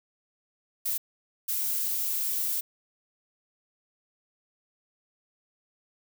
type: noise bursts at uneven times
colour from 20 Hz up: violet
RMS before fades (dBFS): -29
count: 2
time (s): 0.85-0.98 / 1.48-2.61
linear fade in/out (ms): 10
effects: none